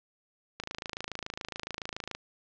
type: click train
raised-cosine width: 0.2 ms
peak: -18 dBFS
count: 43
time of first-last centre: 0.6-2.15 s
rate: 27.1 Hz
effects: low-pass 6000 Hz 12 dB/octave